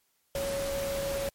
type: tone in noise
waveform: sine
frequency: 554.4 Hz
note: C#5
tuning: in tune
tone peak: -30 dBFS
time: 0.35-1.29 s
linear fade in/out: 2 ms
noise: pink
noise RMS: -37 dBFS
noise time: 0.35-1.29 s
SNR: +4 dB
effects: white hiss -72 dBFS RMS until 1.34 s + MP3 64 kbps